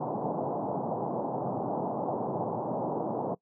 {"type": "band-pass noise", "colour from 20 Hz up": "white", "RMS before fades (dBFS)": -32, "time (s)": [0, 3.35], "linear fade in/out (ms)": 10, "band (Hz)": [120, 900], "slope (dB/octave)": 48, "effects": ["noise-tail reverb RT60 0.1 s tail -22 dB re dry"]}